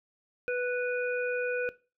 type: harmonic tone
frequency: 493.4 Hz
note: B4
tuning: 2 cents flat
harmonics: 1 / 3 / 5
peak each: -29 / -34 / -36 dBFS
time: 0.48-1.69 s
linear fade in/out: 0 ms
effects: noise-tail reverb RT60 0.3 s tail -18 dB re dry